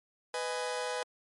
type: chord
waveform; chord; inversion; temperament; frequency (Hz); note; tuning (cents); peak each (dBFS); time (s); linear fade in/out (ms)
sawtooth; G# minor; first; just; 498.4 / 623 / 830.6; B4 / D#5 / G#5; +16 / +2 / 0; -31 / -36 / -35; 0.34-1.03; 2
effects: MP3 48 kbps